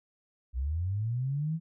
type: linear sweep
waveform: sine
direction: up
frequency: 58.27 to 166.6 Hz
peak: -28 dBFS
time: 0.53-1.6 s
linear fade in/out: 50 ms
effects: none